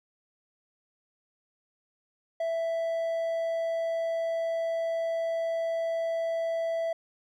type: tone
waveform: triangle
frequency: 661 Hz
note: E5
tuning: 5 cents sharp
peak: -25 dBFS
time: 2.4-6.93 s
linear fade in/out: 5 ms
effects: none